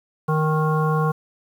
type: harmonic tone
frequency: 155.56 Hz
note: D#3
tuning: in tune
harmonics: 1 / 3 / 5 / 7 / 9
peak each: -19 / -25 / -29 / -25 / -32 dBFS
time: 0.28-1.12 s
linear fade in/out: 10 ms
effects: 8-bit